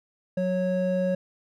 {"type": "tone pair together", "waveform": "triangle", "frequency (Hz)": [183.8, 550.8], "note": ["F#3", "C#5"], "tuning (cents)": [-11, -11], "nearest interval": "octave + perfect fifth", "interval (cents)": 1900, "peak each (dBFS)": [-24, -23], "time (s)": [0.37, 1.15], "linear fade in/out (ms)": 5, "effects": []}